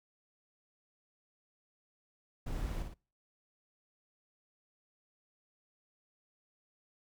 brown noise with echo, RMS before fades -37 dBFS, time 2.46-2.83 s, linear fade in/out 10 ms, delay 56 ms, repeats 2, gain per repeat -5 dB, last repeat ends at 2.942 s, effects noise-tail reverb RT60 0.4 s tail -26 dB re dry

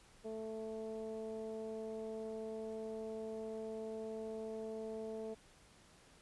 15% pulse tone with low-pass filter, 220.4 Hz, A3, 3 cents sharp, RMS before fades -44 dBFS, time 0.24-5.35 s, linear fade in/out 20 ms, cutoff 530 Hz, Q 3, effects pink hiss -64 dBFS RMS until 6.21 s + resampled to 24000 Hz

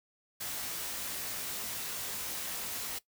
white noise with comb filter, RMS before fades -38 dBFS, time 0.4-2.99 s, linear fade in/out 10 ms, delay 19 ms, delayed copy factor +0.65, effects noise-tail reverb RT60 0.1 s tail -18 dB re dry

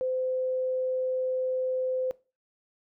sine tone, 514 Hz, C5, 31 cents flat, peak -26 dBFS, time 0.01-2.11 s, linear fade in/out 0 ms, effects noise-tail reverb RT60 0.3 s tail -20 dB re dry

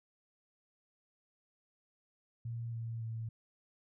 sine tone with pitch steps, 116.54 / 114.74 / 112.96 Hz, A#2 / A#2 / A2, 0 / -27 / +46 cents, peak -37 dBFS, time 2.45-3.29 s, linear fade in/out 5 ms, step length 280 ms, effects none

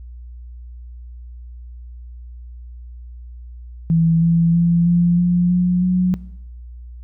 sine tone with pitch steps, 164.81 / 167.59 / 170.43 / 173.3 / 176.23 / 179.21 / 182.24 Hz, E3 / E3 / F3 / F3 / F3 / F3 / F#3, 0 / +29 / -42 / -13 / +16 / +45 / -26 cents, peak -12 dBFS, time 3.9-6.14 s, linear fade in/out 0 ms, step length 320 ms, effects noise-tail reverb RT60 0.9 s tail -20 dB re dry + added 60 Hz sine -33 dBFS peak until 7.03 s

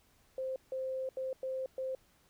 sine tone bursts at uneven times, 523.3 Hz, C5, in tune, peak -34 dBFS, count 5, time 0.38-0.56 / 0.72-1.09 / 1.17-1.33 / 1.43-1.66 / 1.78-1.95 s, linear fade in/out 2 ms, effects pink hiss -68 dBFS RMS until 2.29 s

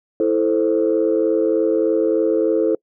sine chord, A minor, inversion second, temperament equal, 329.6 / 440 / 523.3 Hz, E4 / A4 / C5, 0 / 0 / 0 cents, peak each -18 / -17 / -20 dBFS, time 0.2-2.75 s, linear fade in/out 2 ms, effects noise-tail reverb RT60 0.1 s tail -26 dB re dry + tanh soft clip ceiling -7 dBFS

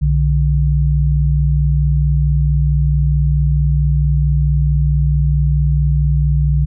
sine tone pair together, 62 / 146.53 Hz, B1 / D3, +7 / -4 cents, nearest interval octave + minor third, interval 1489 cents, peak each -13 / -14 dBFS, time 0.01-6.66 s, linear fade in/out 20 ms, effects none

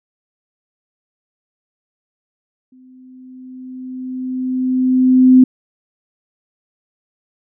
sine tone with exponential growth, 256.4 Hz, C4, 35 cents flat, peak -3 dBFS, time 2.72-5.44 s, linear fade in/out 5 ms, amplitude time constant 590 ms, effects none

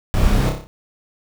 brown noise with echo, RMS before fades -17 dBFS, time 0.14-0.49 s, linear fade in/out 0 ms, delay 30 ms, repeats 6, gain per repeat -4 dB, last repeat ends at 0.67 s, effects none

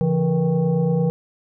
sine tone with frequency modulation, 170 Hz, F3, 46 cents flat, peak -16 dBFS, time 0.01-1.1 s, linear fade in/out 0 ms, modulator 311 Hz, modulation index 1, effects none

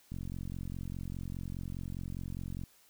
click train, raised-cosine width 5 ms, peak -28 dBFS, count 114, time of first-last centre 0.12-2.637 s, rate 44.9 Hz, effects white hiss -64 dBFS RMS until 2.89 s

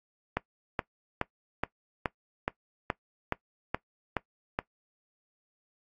click train, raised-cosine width 0.5 ms, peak -12 dBFS, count 11, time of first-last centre 0.37-4.589 s, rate 2.37 Hz, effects noise-tail reverb RT60 0.1 s tail -20 dB re dry + AAC 64 kbps

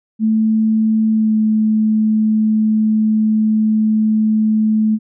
sine tone with pitch glide, 219.4 to 216.8 Hz, A3 to A3, -5 to -25 cents, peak -11 dBFS, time 0.19-4.99 s, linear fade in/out 50 ms, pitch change -20 cents, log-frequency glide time 1.12-1.35 s, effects none

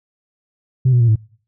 sine tone with pitch steps, 129.1 / 122.2 / 117.2 / 109.4 Hz, C3 / B2 / A#2 / A2, -23 / -18 / +10 / -9 cents, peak -8 dBFS, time 0.85-1.158 s, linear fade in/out 10 ms, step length 77 ms, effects noise-tail reverb RT60 0.5 s tail -25 dB re dry + tanh soft clip ceiling -7 dBFS

